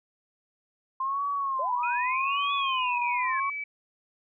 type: tone with vibrato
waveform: sine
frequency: 1046.5 Hz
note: C6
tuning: in tune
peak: -26 dBFS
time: 1-3.5 s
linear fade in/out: 5 ms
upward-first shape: sine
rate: 0.86 Hz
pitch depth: 140 cents each way
type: linear two-way sweep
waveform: sine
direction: up then down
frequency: 523.3 to 3466 to 1633 Hz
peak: -32 dBFS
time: 1.59-3.4 s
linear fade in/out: 5 ms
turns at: 2.54 s
type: tone with pitch glide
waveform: sine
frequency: 2489 to 2296 Hz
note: D#7 to D7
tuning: 0 to -40 cents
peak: -31 dBFS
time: 1.83-3.64 s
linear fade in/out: 5 ms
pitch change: -140 cents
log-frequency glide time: 3.14-3.32 s
effects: none